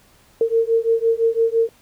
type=beating tone pair; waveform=sine; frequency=453.4 / 459.3 Hz; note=A#4 / A#4; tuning=-48 / -26 cents; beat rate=5.9 Hz; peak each=-18 dBFS; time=0.41-1.69 s; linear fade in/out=2 ms; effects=pink hiss -54 dBFS RMS until 1.81 s